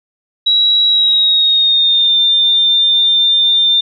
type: tone with pitch glide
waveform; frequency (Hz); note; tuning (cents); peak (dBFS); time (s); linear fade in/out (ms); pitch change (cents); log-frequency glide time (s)
sine; 3879 to 3598; B7 to A7; -32 to +38; -8; 0.46-3.81; 10; -130; 0.87-2.15
effects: none